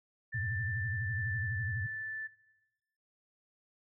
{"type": "tone with pitch glide", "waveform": "sine", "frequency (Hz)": [1772, 1757.7], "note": ["A6", "A6"], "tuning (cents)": [12, -2], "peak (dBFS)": -36, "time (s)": [0.32, 2.28], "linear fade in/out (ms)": 20, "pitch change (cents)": -14, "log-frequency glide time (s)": [0.74, 1.81]}
{"type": "tone with vibrato", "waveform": "sine", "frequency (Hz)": 105, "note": "G#2", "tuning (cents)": 19, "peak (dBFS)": -34, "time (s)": [0.34, 1.87], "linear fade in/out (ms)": 10, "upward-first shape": "sine", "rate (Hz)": 12, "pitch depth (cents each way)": 280}
{"effects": ["noise-tail reverb RT60 1.0 s tail -17 dB re dry"]}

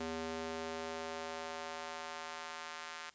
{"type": "tone with high-pass filter sweep", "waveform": "square", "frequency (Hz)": 81, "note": "E2", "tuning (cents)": -30, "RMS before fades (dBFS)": -43, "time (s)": [0, 3.1], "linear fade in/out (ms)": 5, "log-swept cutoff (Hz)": [290, 1300], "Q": 1.1, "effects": ["white hiss -65 dBFS RMS until 3.14 s", "resampled to 16000 Hz"]}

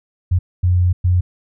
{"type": "tone bursts at uneven times", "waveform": "sine", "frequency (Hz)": 89.6, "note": "F2", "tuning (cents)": 45, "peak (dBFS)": -11, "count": 3, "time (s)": [[0.31, 0.39], [0.63, 0.93], [1.04, 1.21]], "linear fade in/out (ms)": 10, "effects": []}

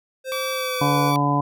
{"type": "tone with pitch glide", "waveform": "square", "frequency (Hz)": [523, 493.6], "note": ["C5", "B4"], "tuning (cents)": [-1, -1], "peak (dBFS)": -27, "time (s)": [0.24, 1.13], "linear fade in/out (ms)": 50, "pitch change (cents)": -100, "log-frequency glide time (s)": [0.52, 0.99]}
{"type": "tone", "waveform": "15% pulse", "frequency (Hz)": 1151, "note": "D6", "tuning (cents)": -35, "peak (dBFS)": -20, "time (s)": [0.32, 1.16], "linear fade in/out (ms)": 0}
{"type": "harmonic tone", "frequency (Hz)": 143.6, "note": "D3", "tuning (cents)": -39, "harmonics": [1, 2, 3, 4, 5, 6, 7], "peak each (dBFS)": [-22, -23, -34, -31, -26, -31, -22], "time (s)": [0.81, 1.41], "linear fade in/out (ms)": 5}
{"effects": []}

